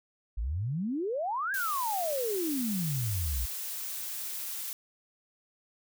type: exponential two-way sweep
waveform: sine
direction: up then down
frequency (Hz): 49 to 1661.2 to 56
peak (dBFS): -29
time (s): 0.37-3.46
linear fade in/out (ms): 10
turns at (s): 1.53
type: noise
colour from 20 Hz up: blue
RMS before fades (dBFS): -37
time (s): 1.54-4.73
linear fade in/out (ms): 0
effects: none